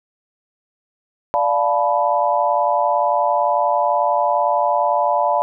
sine chord, B half-diminished seventh, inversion first, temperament equal with one note detuned, 587.3 / 698.5 / 869.9 / 987.8 Hz, D5 / F5 / A5 / B5, 0 / 0 / -20 / 0 cents, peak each -20 dBFS, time 1.34-5.42 s, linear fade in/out 0 ms, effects none

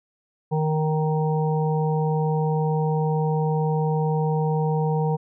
harmonic tone, 155.56 Hz, D#3, in tune, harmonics 1 / 3 / 5 / 6, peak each -21 / -26 / -30 / -32 dBFS, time 0.51-5.17 s, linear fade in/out 20 ms, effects none

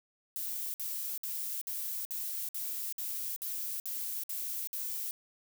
violet noise bursts, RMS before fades -37 dBFS, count 11, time 0.36-5.11 s, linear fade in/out 0 ms, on 380 ms, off 57 ms, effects none

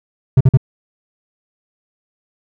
triangle tone bursts, 130.81 Hz, C3, in tune, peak -3 dBFS, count 3, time 0.37-0.573 s, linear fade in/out 5 ms, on 37 ms, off 46 ms, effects none

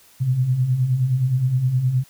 sine beating tone pair, 120.7 / 130.3 Hz, B2 / C3, -39 / -7 cents, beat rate 9.6 Hz, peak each -25 / -17 dBFS, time 0.2-2.04 s, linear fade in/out 20 ms, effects white hiss -52 dBFS RMS until 2.09 s

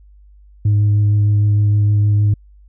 sine tone with vibrato, 103.83 Hz, G#2, in tune, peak -8 dBFS, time 0.65-2.34 s, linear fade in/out 5 ms, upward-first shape sine, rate 6.5 Hz, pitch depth 10 cents each way, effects tanh soft clip ceiling -9 dBFS + added 50 Hz sine -42 dBFS peak until 2.68 s

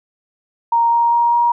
sine tone with pitch steps, 932.3 / 937.7 / 943.1 / 948.6 Hz, A#5 / A#5 / A#5 / A#5, 0 / +10 / +20 / +30 cents, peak -11 dBFS, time 0.72-1.52 s, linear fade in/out 5 ms, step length 200 ms, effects none

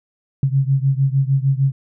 sine beating tone pair, 133.7 / 140.3 Hz, C3 / C#3, +38 / +21 cents, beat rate 6.6 Hz, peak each -16 / -18 dBFS, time 0.43-1.72 s, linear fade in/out 2 ms, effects none

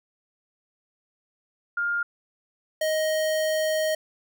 sine / square tone pair in turn, 1408 / 625.7 Hz, F6 / D#5, +14 / +10 cents, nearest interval octave + major second, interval 1404 cents, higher first, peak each -23 dBFS, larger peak neither, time 1.77-2.03 / 2.81-3.95 s, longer second, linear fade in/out 5 ms, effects none

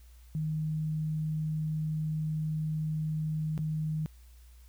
sine tone with dropouts, 155.56 Hz, D#3, in tune, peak -29 dBFS, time 0.35-4.06 s, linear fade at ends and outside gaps 0 ms, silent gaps 3.578-3.59 s, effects added 60 Hz sine -51 dBFS peak until 4.68 s + white hiss -65 dBFS RMS until 4.68 s

